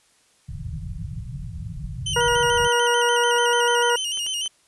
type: low-pass noise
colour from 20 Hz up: white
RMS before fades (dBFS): -32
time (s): 0.48-2.68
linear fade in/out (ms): 10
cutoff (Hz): 170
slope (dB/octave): 96
type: tone with vibrato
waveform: sawtooth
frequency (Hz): 2960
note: F#7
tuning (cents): 0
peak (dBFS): -21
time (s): 2.06-4.48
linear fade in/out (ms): 5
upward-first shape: square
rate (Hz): 6.8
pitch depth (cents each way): 60
type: harmonic tone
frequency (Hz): 478.8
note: A#4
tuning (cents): +46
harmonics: 1 / 2 / 3 / 4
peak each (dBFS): -21 / -22 / -23 / -31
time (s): 2.16-3.96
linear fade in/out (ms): 5
type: clicks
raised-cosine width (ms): 0.3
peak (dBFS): -26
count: 10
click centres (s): 2.362 / 2.799 / 2.858 / 3.364 / 3.533 / 3.596 / 3.71 / 4.174 / 4.265 / 4.46
effects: white hiss -60 dBFS RMS until 4.67 s + resampled to 24000 Hz